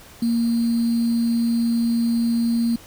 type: tone with sample-and-hold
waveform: sine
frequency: 233.1 Hz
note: A#3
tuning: in tune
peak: -17 dBFS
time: 0.22-2.76 s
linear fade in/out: 5 ms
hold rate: 4410 Hz
effects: pink hiss -45 dBFS RMS until 2.86 s